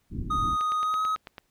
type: low-pass noise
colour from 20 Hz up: pink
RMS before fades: -32 dBFS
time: 0.1-0.57 s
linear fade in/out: 50 ms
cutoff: 330 Hz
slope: 48 dB/octave
type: tone with pitch glide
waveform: triangle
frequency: 1244.5 to 1272.1 Hz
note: D#6 to D#6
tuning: 0 to +38 cents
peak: -22 dBFS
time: 0.3-1.16 s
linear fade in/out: 10 ms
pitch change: +38 cents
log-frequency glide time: 0.8-1.03 s
type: click train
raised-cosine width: 0.3 ms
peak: -23 dBFS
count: 8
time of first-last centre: 0.61-1.382 s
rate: 9.07 Hz
effects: pink hiss -71 dBFS RMS until 1.5 s